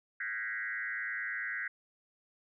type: tone with frequency modulation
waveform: sine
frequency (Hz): 1760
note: A6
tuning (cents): 0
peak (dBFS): -34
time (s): 0.2-1.68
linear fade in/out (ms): 5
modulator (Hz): 109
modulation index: 2.6
effects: none